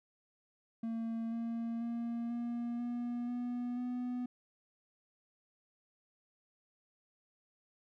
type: tone with pitch steps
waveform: triangle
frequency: 227.6 / 230.8 / 234 / 237.3 / 240.6 / 243.9 / 247.3 Hz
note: A#3 / A#3 / A#3 / A#3 / B3 / B3 / B3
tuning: -41 / -17 / +7 / +31 / -45 / -21 / +3 cents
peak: -33 dBFS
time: 0.83-4.26 s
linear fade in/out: 5 ms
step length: 490 ms
effects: none